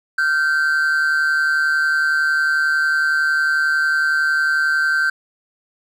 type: tone pair together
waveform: triangle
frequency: 1396 / 1547 Hz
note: F6 / G6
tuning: -1 / -23 cents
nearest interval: major second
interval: 178 cents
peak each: -20 / -14 dBFS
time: 0.18-5.1 s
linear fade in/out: 5 ms
effects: none